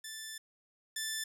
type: tone pair in turn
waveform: 10% pulse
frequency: 1760 / 1760 Hz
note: A6 / A6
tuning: 0 / 0 cents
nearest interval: unison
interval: 0 cents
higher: neither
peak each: -33 / -26 dBFS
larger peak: second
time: 0.04-0.38 / 0.96-1.24 s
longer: first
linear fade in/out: 5 ms
effects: none